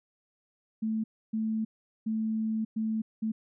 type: tone bursts at uneven times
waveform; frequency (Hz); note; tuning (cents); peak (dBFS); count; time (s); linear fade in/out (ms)
sine; 220; A3; 0; -27; 5; 0.82-1.04 / 1.33-1.65 / 2.06-2.65 / 2.76-3.02 / 3.22-3.32; 10
effects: none